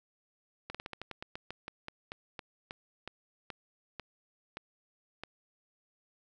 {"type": "slowing click train", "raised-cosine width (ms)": 0.3, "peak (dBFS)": -24, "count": 20, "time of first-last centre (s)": [0.7, 5.236], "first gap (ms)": 46, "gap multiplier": 1.16, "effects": []}